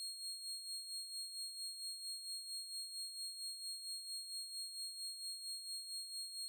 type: tone with tremolo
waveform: 30% pulse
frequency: 4261 Hz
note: C8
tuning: 31 cents sharp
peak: -39 dBFS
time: 0-6.48 s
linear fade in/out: 0 ms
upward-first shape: sine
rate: 4.4 Hz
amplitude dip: 55%
effects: none